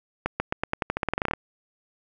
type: accelerating click train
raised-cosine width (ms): 0.5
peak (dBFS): -9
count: 17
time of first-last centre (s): 0.26-1.335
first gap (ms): 140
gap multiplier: 0.89
effects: none